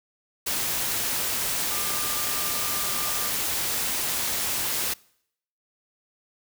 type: tone in noise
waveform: sine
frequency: 1197 Hz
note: D6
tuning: 33 cents sharp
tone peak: -37 dBFS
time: 1.7-3.29 s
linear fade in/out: 10 ms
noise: white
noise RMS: -27 dBFS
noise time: 0.46-4.94 s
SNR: -13 dB
effects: noise-tail reverb RT60 0.7 s tail -24 dB re dry